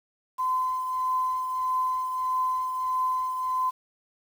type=tone with tremolo; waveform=sine; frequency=1024 Hz; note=C6; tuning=38 cents flat; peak=-22 dBFS; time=0.38-3.71 s; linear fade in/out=20 ms; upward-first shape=triangle; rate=1.6 Hz; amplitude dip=50%; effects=8-bit